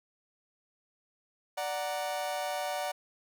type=chord; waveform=40% pulse; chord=D augmented; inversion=none; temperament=equal; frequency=587.3 / 740 / 932.3 Hz; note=D5 / F#5 / A#5; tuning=0 / 0 / 0 cents; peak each=-35 / -34 / -40 dBFS; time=1.57-2.92 s; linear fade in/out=10 ms; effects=none